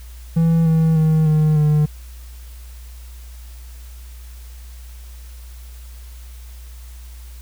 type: tone with pitch steps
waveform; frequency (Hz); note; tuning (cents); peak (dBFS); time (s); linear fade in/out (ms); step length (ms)
triangle; 164.81 / 161.14 / 157.55 / 154.04 / 150.61; E3 / E3 / D#3 / D#3 / D3; 0 / -39 / +22 / -17 / +44; -10; 0.36-1.86; 10; 300
effects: added 60 Hz sine -34 dBFS peak until 7.41 s + white hiss -48 dBFS RMS until 7.41 s